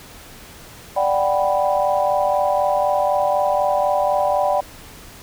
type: chord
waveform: sine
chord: G major seventh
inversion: second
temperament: equal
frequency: 587.3 / 740 / 784 / 987.8 Hz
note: D5 / F#5 / G5 / B5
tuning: 0 / 0 / 0 / 0 cents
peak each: -19 / -22 / -21 / -24 dBFS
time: 0.96-4.61 s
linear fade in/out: 10 ms
effects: pink hiss -41 dBFS RMS until 5.22 s